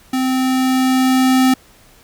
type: tone with level ramp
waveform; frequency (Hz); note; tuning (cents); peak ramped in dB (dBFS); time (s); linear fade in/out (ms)
square; 259.3; C4; -15; -16 to -10; 0.13-1.54; 5
effects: pink hiss -48 dBFS RMS until 2.03 s